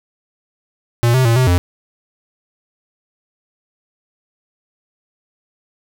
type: tone with pitch steps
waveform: square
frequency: 118.4 / 129.8 / 115.8 / 128.4 / 88.4 Hz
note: A#2 / C3 / A#2 / C3 / F2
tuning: +27 / -13 / -11 / -32 / +22 cents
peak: -11 dBFS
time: 1.03-1.58 s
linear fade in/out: 0 ms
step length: 110 ms
effects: none